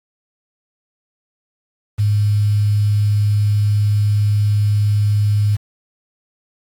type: tone with quantisation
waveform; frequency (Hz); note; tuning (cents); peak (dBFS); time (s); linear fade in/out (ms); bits
sine; 103.83; G#2; 0; -12; 1.98-5.57; 20; 6
effects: AAC 64 kbps